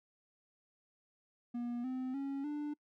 triangle tone with pitch steps, 240 / 257.2 / 275.7 / 295.5 Hz, B3 / C4 / C#4 / D4, -49 / -30 / -9 / +11 cents, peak -34 dBFS, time 1.54-2.74 s, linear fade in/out 10 ms, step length 300 ms, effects noise-tail reverb RT60 0.1 s tail -25 dB re dry

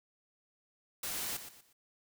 white noise with echo, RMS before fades -38 dBFS, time 1.03-1.37 s, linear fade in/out 5 ms, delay 120 ms, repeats 3, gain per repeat -10 dB, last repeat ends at 1.73 s, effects none

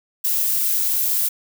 violet noise, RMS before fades -20 dBFS, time 0.24-1.29 s, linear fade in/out 10 ms, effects none

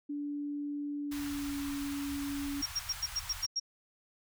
sine tone with pitch glide, 290 to 283.2 Hz, D4 to C#4, -22 to +37 cents, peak -34 dBFS, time 0.09-2.62 s, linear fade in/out 10 ms, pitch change -41 cents, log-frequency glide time 1.01-1.6 s
pink band-stop noise, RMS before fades -44 dBFS, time 1.11-3.46 s, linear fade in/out 10 ms, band 100 to 920 Hz, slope 24 dB/octave
sine tone bursts, 5588 Hz, F8, in tune, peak -29 dBFS, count 8, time 2.62-3.599 s, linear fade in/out 10 ms, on 41 ms, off 93 ms
effects none

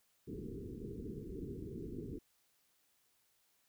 white low-pass noise, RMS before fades -45 dBFS, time 0.27-2.19 s, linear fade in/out 10 ms, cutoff 440 Hz, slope 96 dB/octave, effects white hiss -75 dBFS RMS until 3.68 s

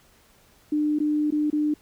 sine tone with dropouts, 300 Hz, D4, 37 cents sharp, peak -20 dBFS, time 0.72-1.74 s, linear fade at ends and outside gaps 5 ms, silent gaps 0.988-1.001 / 1.306-1.322 / 1.502-1.528 s, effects pink hiss -58 dBFS RMS until 1.81 s

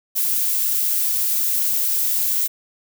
violet noise, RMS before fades -20 dBFS, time 0.15-2.48 s, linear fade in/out 20 ms, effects none

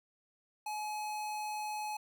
square tone, 848 Hz, G#5, 36 cents sharp, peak -37 dBFS, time 0.66-1.97 s, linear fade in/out 5 ms, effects none

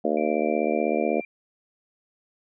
harmonic tone, 76.1 Hz, D#2, 38 cents flat, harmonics 3 / 4 / 5 / 6 / 7 / 8 / 9, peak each -29 / -29 / -29 / -29 / -29 / -29 / -29 dBFS, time 0.04-1.21 s, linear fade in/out 10 ms
sine tone with pitch glide, 2345 to 2365 Hz, D7 to D7, -3 to +12 cents, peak -37 dBFS, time 0.17-1.25 s, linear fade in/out 2 ms, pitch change +15 cents, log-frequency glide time 0.37-1 s
effects none

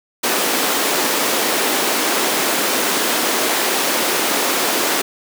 pink high-pass noise, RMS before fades -18 dBFS, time 0.23-5.02 s, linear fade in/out 10 ms, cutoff 270 Hz, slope 24 dB/octave, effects none

